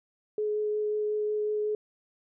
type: tone with vibrato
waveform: sine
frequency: 423 Hz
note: G#4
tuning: 32 cents sharp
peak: -26 dBFS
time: 0.38-1.75 s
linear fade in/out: 2 ms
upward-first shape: sine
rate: 5.5 Hz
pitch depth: 8 cents each way
effects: none